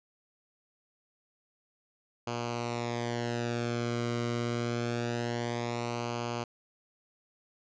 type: tone with flanger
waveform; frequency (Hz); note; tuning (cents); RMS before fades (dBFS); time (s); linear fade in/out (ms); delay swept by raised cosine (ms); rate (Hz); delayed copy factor
sawtooth; 118.9; A#2; +35; -33; 2.27-6.44; 5; 0.54 to 1.16; 0.25; -0.75
effects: resampled to 16000 Hz